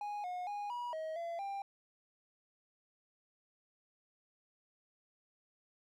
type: tone with pitch steps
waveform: triangle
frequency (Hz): 827 / 722 / 822 / 967 / 634 / 678 / 793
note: G#5 / F#5 / G#5 / B5 / D#5 / E5 / G5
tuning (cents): -8 / -43 / -18 / -37 / +32 / +49 / +20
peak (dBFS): -36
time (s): 0.01-1.62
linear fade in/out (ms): 2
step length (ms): 230
effects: none